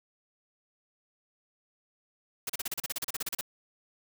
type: noise bursts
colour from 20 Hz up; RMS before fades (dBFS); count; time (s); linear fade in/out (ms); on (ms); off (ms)
white; -33; 16; 2.47-3.411; 5; 26; 35
effects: none